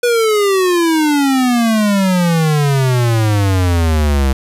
square exponential sweep, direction down, 490 to 65.41 Hz, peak -11 dBFS, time 0.03-4.33 s, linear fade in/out 5 ms, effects resampled to 32000 Hz + 7-bit

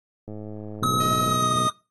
click train, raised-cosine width 2 ms, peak -24 dBFS, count 114, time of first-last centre 0.28-1.346 s, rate 106 Hz
harmonic tone, 61.74 Hz, B1, in tune, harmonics 2 / 3 / 4 / 5 / 6 / 7 / 8, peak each -30 / -32 / -33 / -41 / -38 / -39 / -44 dBFS, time 0.81-1.68 s, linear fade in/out 10 ms
square tone with pitch glide, 1279 to 1234 Hz, D#6 to D#6, +47 to -15 cents, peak -23 dBFS, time 0.83-1.7 s, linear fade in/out 2 ms, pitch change -62 cents, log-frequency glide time 1.22-1.58 s
sawtooth tone, 629 Hz, D#5, 19 cents sharp, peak -29 dBFS, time 1-1.69 s, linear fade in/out 5 ms
effects noise-tail reverb RT60 0.3 s tail -23 dB re dry + AAC 32 kbps

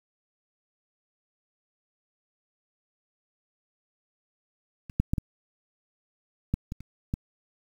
clicks, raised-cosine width 5 ms, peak -29 / -9 / -12 / -15 / -12 / -21 / -30 / -15 dBFS, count 8, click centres 4.898 / 5 / 5.135 / 5.182 / 6.54 / 6.721 / 6.806 / 7.139 s, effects 8-bit

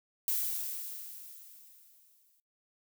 violet noise with exponential decay, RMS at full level -30 dBFS, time 0.28-2.4 s, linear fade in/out 1 ms, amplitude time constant 460 ms, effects noise-tail reverb RT60 0.2 s tail -25 dB re dry

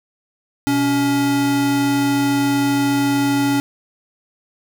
square tone pair together, 125.4 / 281.5 Hz, B2 / C#4, +27 / +27 cents, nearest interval octave + major second, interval 1400 cents, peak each -26 / -16 dBFS, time 0.67-3.6 s, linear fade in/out 0 ms, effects none

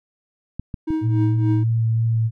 clicks, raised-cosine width 5 ms, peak -16 dBFS, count 3, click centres 0.596 / 0.742 / 0.905 s
triangle tone with tremolo, 316.2 Hz, D#4, 28 cents sharp, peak -16 dBFS, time 0.87-1.64 s, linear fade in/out 10 ms, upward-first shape triangle, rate 3.5 Hz, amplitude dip 85%
sine tone with vibrato, 113.5 Hz, A#2, 46 cents flat, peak -16 dBFS, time 1.01-2.31 s, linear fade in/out 50 ms, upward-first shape sine, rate 3.1 Hz, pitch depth 13 cents each way
effects none

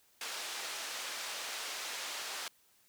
white band-pass noise, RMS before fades -41 dBFS, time 0.21-2.48 s, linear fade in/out 2 ms, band 540 to 5700 Hz, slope 12 dB/octave, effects white hiss -68 dBFS RMS until 2.88 s

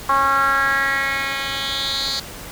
10% pulse tone with band-pass filter sweep, 273.5 Hz, C#4, 23 cents flat, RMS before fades -20 dBFS, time 0.09-2.2 s, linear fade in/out 5 ms, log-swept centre 1100 to 4600 Hz, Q 4, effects pink hiss -35 dBFS RMS until 2.51 s

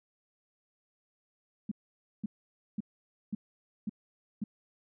sine tone bursts, 210 Hz, G#3, 19 cents sharp, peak -30 dBFS, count 6, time 1.69-4.44 s, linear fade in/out 5 ms, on 25 ms, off 520 ms, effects none

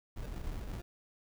brown noise with sample-and-hold, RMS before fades -40 dBFS, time 0.16-0.82 s, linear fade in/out 10 ms, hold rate 1050 Hz, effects none

